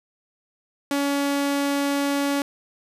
sawtooth tone, 282.2 Hz, C#4, 31 cents sharp, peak -17 dBFS, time 0.91-2.42 s, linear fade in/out 2 ms, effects resampled to 32000 Hz + 8-bit

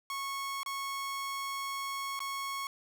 sawtooth tone with dropouts, 1100 Hz, C#6, 14 cents flat, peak -31 dBFS, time 0.1-2.67 s, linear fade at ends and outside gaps 1 ms, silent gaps 0.632-0.661 / 2.192-2.203 s, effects none

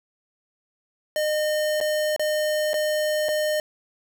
square tone with dropouts, 610 Hz, D#5, 34 cents flat, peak -22 dBFS, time 1.16-3.6 s, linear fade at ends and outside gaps 1 ms, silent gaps 1.803-1.811 / 2.163-2.195 / 2.733-2.741 / 3.285-3.289 s, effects none

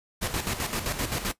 pink noise with tremolo, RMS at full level -28 dBFS, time 0.21-1.33 s, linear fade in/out 20 ms, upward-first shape square, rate 7.7 Hz, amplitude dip 60%, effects noise-tail reverb RT60 0.1 s tail -17 dB re dry + resampled to 32000 Hz

